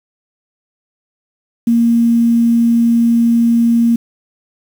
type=tone with quantisation; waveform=sine; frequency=233.1 Hz; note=A#3; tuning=in tune; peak=-8 dBFS; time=1.67-3.96 s; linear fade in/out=5 ms; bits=6; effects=none